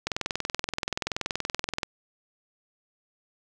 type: click train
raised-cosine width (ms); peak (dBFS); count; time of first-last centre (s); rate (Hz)
0.2; -10; 38; 0.07-1.832; 21
effects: none